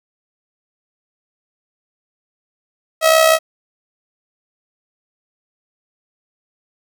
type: tone with amplitude modulation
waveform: sawtooth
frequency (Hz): 643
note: E5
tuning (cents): -43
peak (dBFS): -3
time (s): 3.01-3.39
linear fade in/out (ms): 50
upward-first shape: sine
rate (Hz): 65.1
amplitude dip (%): 55
effects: none